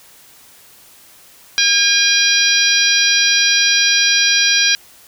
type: harmonic tone with a mistuned harmonic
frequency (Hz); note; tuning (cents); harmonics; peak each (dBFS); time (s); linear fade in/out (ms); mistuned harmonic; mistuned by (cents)
810; G#5; -43; 2 / 3 / 4 / 5 / 6 / 7; -18 / -18 / -18 / -18 / -18 / -18; 1.58-4.75; 0; 5; -24
effects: white hiss -45 dBFS RMS until 5.07 s